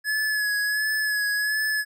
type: tone with vibrato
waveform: square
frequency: 1700 Hz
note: G#6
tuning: 40 cents sharp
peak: -23 dBFS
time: 0.04-1.85 s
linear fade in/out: 50 ms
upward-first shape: sine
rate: 1.4 Hz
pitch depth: 32 cents each way
effects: none